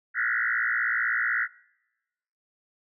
sine tone with frequency modulation, 1688 Hz, G#6, 28 cents sharp, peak -23 dBFS, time 0.14-1.48 s, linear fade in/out 50 ms, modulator 58 Hz, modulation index 5.1, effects noise-tail reverb RT60 1.0 s tail -24 dB re dry

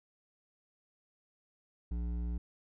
sine tone with hard clipping, 58.8 Hz, A#1, 16 cents sharp, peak -35 dBFS, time 1.91-2.38 s, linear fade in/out 5 ms, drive 10 dB, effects none

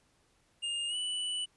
square tone with pitch glide, 2824 to 2968 Hz, F7 to F#7, +19 to +5 cents, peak -33 dBFS, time 0.62-1.46 s, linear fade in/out 20 ms, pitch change +86 cents, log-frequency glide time 0.88-0.96 s, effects pink hiss -70 dBFS RMS until 1.56 s + resampled to 24000 Hz

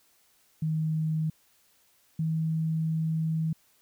sine tone pair in turn, 157.5 / 160.07 Hz, D#3 / D#3, +21 / +49 cents, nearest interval unison, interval 28 cents, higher second, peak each -25 dBFS, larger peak neither, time 0.62-1.3 / 2.19-3.53 s, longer second, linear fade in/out 5 ms, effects white hiss -65 dBFS RMS until 3.81 s

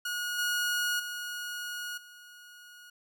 sawtooth tone with level steps, 1446 Hz, F#6, 40 cents flat, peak -28 / -24 / -32 / -46 dBFS, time 0.05-2.9 s, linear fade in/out 5 ms, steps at 0.38 / 0.99 / 1.97 s, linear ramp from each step 10 ms, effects none

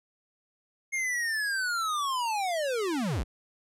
square linear sweep, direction down, 2154 to 33.82 Hz, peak -28 dBFS, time 0.92-3.24 s, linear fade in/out 20 ms, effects low-pass 11000 Hz 12 dB/octave

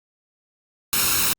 white noise with comb filter, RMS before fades -20 dBFS, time 0.93-1.33 s, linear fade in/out 0 ms, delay 0.75 ms, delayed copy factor +0.65, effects Opus 48 kbps

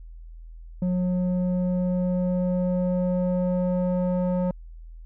square tone with low-pass filter sweep, 180.8 Hz, F#3, 40 cents flat, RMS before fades -24 dBFS, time 0.82-4.51 s, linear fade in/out 2 ms, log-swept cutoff 380 to 690 Hz, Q 2, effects added 41 Hz sine -39 dBFS peak until 5.05 s

